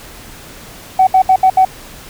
sine tone bursts at uneven times, 755 Hz, F#5, 35 cents sharp, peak -4 dBFS, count 5, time 0.99-1.07 / 1.14-1.22 / 1.29-1.36 / 1.43-1.5 / 1.57-1.65 s, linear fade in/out 5 ms, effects tanh soft clip ceiling 0 dBFS + pink hiss -35 dBFS RMS until 2.09 s

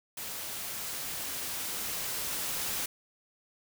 white noise with level ramp, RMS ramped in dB -39 to -33 dBFS, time 0.17-2.86 s, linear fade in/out 5 ms, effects none

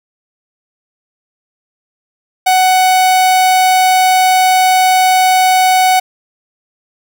45% pulse tone, 745 Hz, F#5, 12 cents sharp, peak -7 dBFS, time 2.46-6 s, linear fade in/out 10 ms, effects none

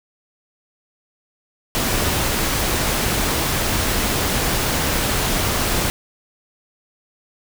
pink noise, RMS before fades -20 dBFS, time 1.75-5.9 s, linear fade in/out 0 ms, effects none

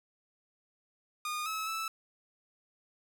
sawtooth tone with pitch steps, 1222 / 1294 / 1314 Hz, D#6 / E6 / E6, -32 / -32 / -6 cents, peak -30 dBFS, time 1.25-1.88 s, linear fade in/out 2 ms, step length 210 ms, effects none

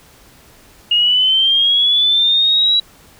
sine linear sweep, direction up, 2848 to 3915 Hz, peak -10 dBFS, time 0.91-2.8 s, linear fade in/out 5 ms, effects pink hiss -46 dBFS RMS until 3.19 s

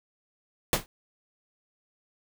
pink noise with exponential decay, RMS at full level -18 dBFS, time 0.73-0.86 s, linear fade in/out 1 ms, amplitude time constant 27 ms, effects none

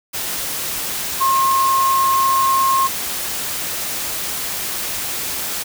sine tone in noise, 1071 Hz, C6, 40 cents sharp, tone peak -13 dBFS, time 1.2-2.88 s, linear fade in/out 20 ms, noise white, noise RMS -24 dBFS, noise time 0.13-5.64 s, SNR +8 dB, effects none

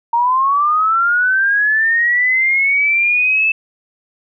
sine linear sweep, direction up, 924 to 2637 Hz, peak -11 dBFS, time 0.13-3.52 s, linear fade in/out 5 ms, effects none

